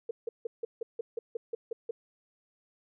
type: tone bursts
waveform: sine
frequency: 460.6 Hz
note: A#4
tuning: 21 cents flat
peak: -30 dBFS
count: 11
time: 0.09-1.91 s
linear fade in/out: 5 ms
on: 20 ms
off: 160 ms
effects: none